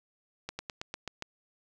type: slowing click train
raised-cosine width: 0.2 ms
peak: -19 dBFS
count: 7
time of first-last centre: 0.49-1.224 s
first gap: 100 ms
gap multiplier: 1.08
effects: none